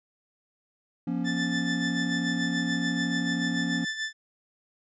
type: chord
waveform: triangle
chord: Bb minor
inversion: second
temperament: equal with one note detuned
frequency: 174.61 / 238.1 / 277.2 Hz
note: F3 / Bb3 / Db4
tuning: 0 / +37 / 0 cents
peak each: -29 dBFS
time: 1.07-3.85 s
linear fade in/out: 5 ms
type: tone with tremolo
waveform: sawtooth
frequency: 1760 Hz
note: A6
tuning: in tune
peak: -24 dBFS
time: 1.24-4.13 s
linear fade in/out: 50 ms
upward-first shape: sine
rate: 6.9 Hz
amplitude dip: 60%
effects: resampled to 16000 Hz